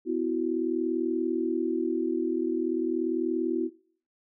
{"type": "chord", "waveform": "sine", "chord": "B suspended fourth", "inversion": "none", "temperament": "equal with one note detuned", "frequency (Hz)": [252.4, 329.6, 370], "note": ["B3", "E4", "F#4"], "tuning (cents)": [38, 0, 0], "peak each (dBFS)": [-32, -28, -29], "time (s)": [0.05, 3.7], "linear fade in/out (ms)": 50, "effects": ["noise-tail reverb RT60 0.5 s tail -20 dB re dry"]}